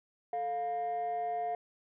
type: tone pair together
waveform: sine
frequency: 440 / 704.5 Hz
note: A4 / F5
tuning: 0 / +15 cents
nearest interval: minor sixth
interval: 815 cents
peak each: -38 / -30 dBFS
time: 0.33-1.55 s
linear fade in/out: 2 ms
effects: tanh soft clip ceiling -29 dBFS